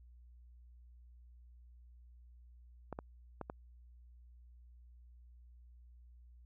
clicks, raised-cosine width 1 ms, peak -27 dBFS, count 4, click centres 2.927 / 2.989 / 3.413 / 3.499 s, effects added 60 Hz sine -56 dBFS peak until 6.45 s

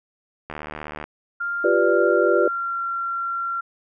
click train, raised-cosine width 0.5 ms, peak -17 dBFS, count 42, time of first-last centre 0.5-1.04 s, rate 75.9 Hz
sine tone with pitch glide, 1396.9 to 1370.5 Hz, F6 to F6, 0 to -33 cents, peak -23 dBFS, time 1.4-3.61 s, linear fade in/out 10 ms, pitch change -33 cents, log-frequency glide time 1.77-2.83 s
sine chord, G dominant seventh, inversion third, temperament equal, 349.2 / 392 / 493.9 / 587.3 Hz, F4 / G4 / B4 / D5, 0 / 0 / 0 / 0 cents, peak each -21 dBFS, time 1.64-2.48 s, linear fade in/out 5 ms
effects none

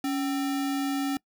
sine tone with sample-and-hold, 278.5 Hz, C#4, 8 cents sharp, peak -25 dBFS, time 0.04-1.17 s, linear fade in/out 2 ms, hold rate 1050 Hz, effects noise-tail reverb RT60 0.1 s tail -24 dB re dry

